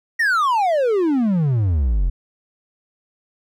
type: exponential sweep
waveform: triangle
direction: down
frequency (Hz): 1916 to 39.8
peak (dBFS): -13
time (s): 0.19-2.1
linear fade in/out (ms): 10
effects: none